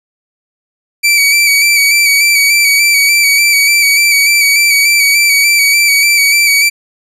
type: tone with vibrato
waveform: sawtooth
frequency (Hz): 2300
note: D7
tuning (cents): -37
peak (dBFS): -3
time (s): 1.03-6.7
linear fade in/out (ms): 20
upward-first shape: square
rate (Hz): 3.4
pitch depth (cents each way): 29
effects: resampled to 32000 Hz